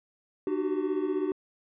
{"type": "tone cluster", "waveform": "triangle", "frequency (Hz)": [301.5, 368.4, 384.1], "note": ["D4", "F#4", "G4"], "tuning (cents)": [46, -7, -35], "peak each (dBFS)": -29, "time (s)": [0.47, 1.32], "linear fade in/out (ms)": 2, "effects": ["resampled to 8000 Hz"]}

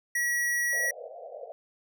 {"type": "tone", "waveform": "square", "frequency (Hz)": 1923, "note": "B6", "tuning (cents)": -47, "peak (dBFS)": -26, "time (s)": [0.15, 0.91], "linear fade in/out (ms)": 5}
{"type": "band-pass noise", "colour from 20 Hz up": "pink", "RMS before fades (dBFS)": -42, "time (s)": [0.73, 1.52], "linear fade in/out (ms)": 0, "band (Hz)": [470, 720], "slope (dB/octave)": 96}
{"effects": []}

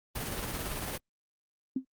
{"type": "noise with tremolo", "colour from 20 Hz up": "pink", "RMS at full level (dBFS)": -34, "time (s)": [0.15, 0.98], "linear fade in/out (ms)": 10, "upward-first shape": "triangle", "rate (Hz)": 18, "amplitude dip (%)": 40}
{"type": "tone with exponential decay", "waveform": "sine", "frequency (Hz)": 261.6, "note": "C4", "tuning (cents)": 0, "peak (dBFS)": -24, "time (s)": [1.76, 1.85], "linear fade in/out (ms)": 5, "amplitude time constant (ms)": 19}
{"effects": ["Opus 32 kbps"]}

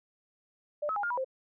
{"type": "tone with pitch steps", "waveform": "sine", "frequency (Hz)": [593, 1288, 817, 1412, 977, 525], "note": ["D5", "E6", "G#5", "F6", "B5", "C5"], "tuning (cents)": [17, -41, -29, 19, -19, 6], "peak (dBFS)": -29, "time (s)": [0.82, 1.246], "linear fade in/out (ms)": 10, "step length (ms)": 71, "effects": []}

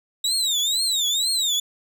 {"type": "tone with vibrato", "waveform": "30% pulse", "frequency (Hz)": 3795, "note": "A#7", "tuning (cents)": 30, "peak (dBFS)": -17, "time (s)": [0.24, 1.6], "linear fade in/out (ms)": 5, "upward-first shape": "triangle", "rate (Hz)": 2.1, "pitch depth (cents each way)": 220, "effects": []}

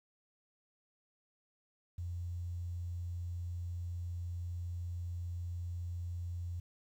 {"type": "tone with quantisation", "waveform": "sine", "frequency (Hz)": 87.31, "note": "F2", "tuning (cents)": 0, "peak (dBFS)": -37, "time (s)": [1.98, 6.6], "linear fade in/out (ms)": 5, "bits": 11, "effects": []}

